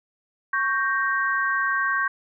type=chord; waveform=sine; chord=G diminished; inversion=second; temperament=equal; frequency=1108.7 / 1568 / 1864.7 Hz; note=Db6 / G6 / Bb6; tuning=0 / 0 / 0 cents; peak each=-25 / -23 / -29 dBFS; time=0.53-2.08 s; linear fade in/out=5 ms; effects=none